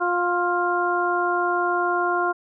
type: harmonic tone with a mistuned harmonic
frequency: 353.1 Hz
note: F4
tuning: 19 cents sharp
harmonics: 1 / 2 / 3 / 4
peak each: -25 / -25 / -25 / -25 dBFS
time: 0-2.33 s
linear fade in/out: 20 ms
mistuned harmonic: 4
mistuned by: -19 cents
effects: none